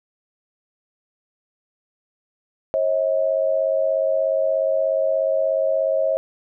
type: tone pair together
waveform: sine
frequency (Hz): 540.2 / 637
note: C#5 / D#5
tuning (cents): -45 / +41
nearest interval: minor third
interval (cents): 286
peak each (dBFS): -20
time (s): 2.74-6.17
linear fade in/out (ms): 0
effects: none